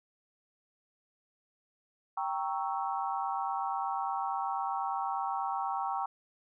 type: chord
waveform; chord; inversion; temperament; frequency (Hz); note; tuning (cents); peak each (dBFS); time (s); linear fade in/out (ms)
sine; G diminished seventh; none; equal; 784 / 932.3 / 1108.7 / 1318.5; G5 / Bb5 / Db6 / Fb6; 0 / 0 / 0 / 0; -34 / -36 / -37 / -40; 2.17-6.06; 5
effects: none